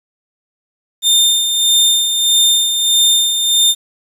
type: tone with tremolo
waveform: sawtooth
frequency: 3616 Hz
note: A7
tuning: 47 cents sharp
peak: -5 dBFS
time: 1.02-3.75 s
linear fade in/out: 50 ms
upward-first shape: sine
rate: 1.6 Hz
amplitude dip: 50%
effects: resampled to 32000 Hz + 7-bit